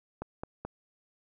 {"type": "click train", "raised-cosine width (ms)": 1, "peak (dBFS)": -22, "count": 3, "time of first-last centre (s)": [0.22, 0.65], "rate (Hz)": 4.65, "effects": []}